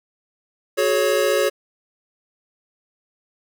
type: chord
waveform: square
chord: F# suspended second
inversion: none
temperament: equal with one note detuned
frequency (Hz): 370 / 424.5 / 554.4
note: F#4 / G#4 / C#5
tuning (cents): 0 / +38 / 0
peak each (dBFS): -24 / -22 / -20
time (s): 0.77-1.5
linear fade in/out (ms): 20
effects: none